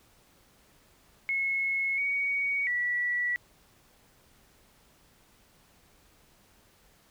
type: tone with pitch steps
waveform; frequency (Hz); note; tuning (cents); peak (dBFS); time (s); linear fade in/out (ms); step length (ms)
sine; 2181 / 2243 / 1949; C#7 / C#7 / B6; -29 / +20 / -23; -26; 1.29-3.36; 0; 690
effects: pink hiss -62 dBFS RMS until 7.1 s